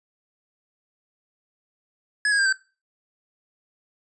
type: tone with pitch steps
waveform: square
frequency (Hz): 1691 / 1641.9 / 1594.2 / 1548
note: G#6 / G#6 / G6 / G6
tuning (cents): +31 / -20 / +29 / -22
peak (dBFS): -19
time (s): 2.25-2.526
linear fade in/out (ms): 2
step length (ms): 69
effects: noise-tail reverb RT60 0.3 s tail -18 dB re dry + resampled to 22050 Hz